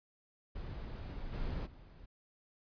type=noise with level steps; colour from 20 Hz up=brown; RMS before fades=-43 / -38 / -54 dBFS; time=0.55-2.06 s; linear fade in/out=10 ms; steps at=1.32 / 1.65 s; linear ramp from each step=20 ms; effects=resampled to 11025 Hz